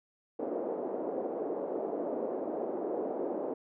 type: band-pass noise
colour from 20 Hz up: white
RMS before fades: -35 dBFS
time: 0.39-3.54 s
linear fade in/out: 5 ms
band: 290 to 580 Hz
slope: 24 dB/octave
effects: none